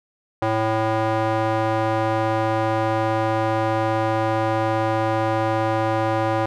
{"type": "tone with band-pass filter", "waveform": "square", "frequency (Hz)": 110.6, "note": "A2", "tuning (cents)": 9, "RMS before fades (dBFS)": -21, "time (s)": [0.42, 6.46], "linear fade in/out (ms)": 5, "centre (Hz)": 760, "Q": 1.2, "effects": []}